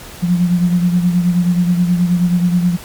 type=beating tone pair; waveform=sine; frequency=175.5 / 184.9 Hz; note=F3 / F#3; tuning=+9 / -1 cents; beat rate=9.4 Hz; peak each=-11 / -19 dBFS; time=0.22-2.77 s; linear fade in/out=20 ms; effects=pink hiss -34 dBFS RMS until 2.84 s + MP3 96 kbps